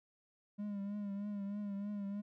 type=tone with vibrato; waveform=triangle; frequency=202.8 Hz; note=G#3; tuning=41 cents flat; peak=-36 dBFS; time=0.58-2.22 s; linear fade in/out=20 ms; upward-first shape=triangle; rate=3.2 Hz; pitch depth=54 cents each way; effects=none